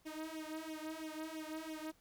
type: tone with flanger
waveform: sawtooth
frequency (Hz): 314.7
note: D#4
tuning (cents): +20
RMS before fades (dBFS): -45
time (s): 0.05-1.92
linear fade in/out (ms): 20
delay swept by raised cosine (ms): 0.32 to 3.12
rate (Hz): 3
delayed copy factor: +1
effects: pink hiss -71 dBFS RMS until 2 s